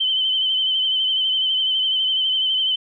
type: tone with vibrato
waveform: sine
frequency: 3073 Hz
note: G7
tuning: 35 cents flat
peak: -17 dBFS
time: 0-2.76 s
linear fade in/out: 10 ms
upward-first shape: sine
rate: 12 Hz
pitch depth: 39 cents each way
effects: none